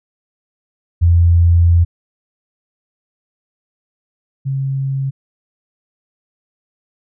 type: tone pair in turn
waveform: sine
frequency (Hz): 85.4 / 135.56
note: F2 / C#3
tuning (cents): -38 / -38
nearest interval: minor sixth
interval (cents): 800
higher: second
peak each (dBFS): -7 / -16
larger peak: first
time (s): 1.01-1.85 / 4.45-5.11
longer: first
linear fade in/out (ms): 20
effects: none